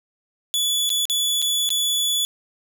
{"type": "tone with dropouts", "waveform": "sawtooth", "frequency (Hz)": 3434, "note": "A7", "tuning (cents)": -43, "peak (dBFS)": -16, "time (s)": [0.54, 2.25], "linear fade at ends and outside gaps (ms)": 0, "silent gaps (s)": [[0.893, 0.902], [1.054, 1.098], [1.418, 1.424], [1.691, 1.704]], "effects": ["9-bit"]}